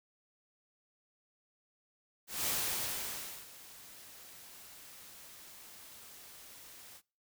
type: noise with ADSR envelope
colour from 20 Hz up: white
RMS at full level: -33 dBFS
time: 2.27-7.02 s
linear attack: 190 ms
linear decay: 1000 ms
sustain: -20 dB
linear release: 61 ms
effects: noise-tail reverb RT60 0.4 s tail -25 dB re dry